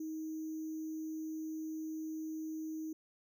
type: tone with sample-and-hold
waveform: sine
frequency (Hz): 315.5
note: D#4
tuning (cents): +24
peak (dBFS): -38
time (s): 0-2.93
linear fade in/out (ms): 5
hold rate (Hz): 6300
effects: none